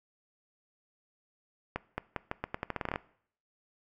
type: accelerating click train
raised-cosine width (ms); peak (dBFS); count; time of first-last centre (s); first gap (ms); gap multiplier
0.5; -17; 15; 1.76-2.959; 220; 0.83
effects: noise-tail reverb RT60 0.6 s tail -20 dB re dry